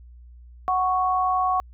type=tone pair together; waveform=sine; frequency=740 / 1108.7 Hz; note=F#5 / C#6; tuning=0 / 0 cents; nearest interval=perfect fifth; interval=700 cents; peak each=-22 dBFS; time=0.68-1.6 s; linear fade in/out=0 ms; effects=added 60 Hz sine -43 dBFS peak until 1.73 s